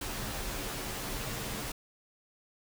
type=noise with comb filter; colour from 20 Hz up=pink; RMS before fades=-37 dBFS; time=0.01-1.72 s; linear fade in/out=5 ms; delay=12 ms; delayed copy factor=-0.6; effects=none